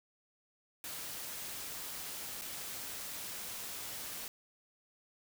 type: noise with dropouts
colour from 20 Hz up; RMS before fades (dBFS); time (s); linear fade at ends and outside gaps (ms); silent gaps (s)
white; -43; 0.84-4.28; 1; 2.413-2.419
effects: none